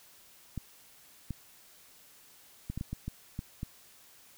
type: clicks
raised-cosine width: 5 ms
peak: -23 dBFS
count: 9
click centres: 0.577 / 1.307 / 2.7 / 2.776 / 2.811 / 2.93 / 3.08 / 3.391 / 3.631 s
effects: white hiss -58 dBFS RMS until 4.37 s